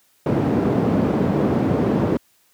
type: band-pass noise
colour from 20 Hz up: white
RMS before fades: -19 dBFS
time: 0.26-2.17 s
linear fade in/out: 2 ms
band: 120 to 340 Hz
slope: 12 dB/octave
effects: white hiss -60 dBFS RMS until 2.53 s + high-pass 60 Hz 12 dB/octave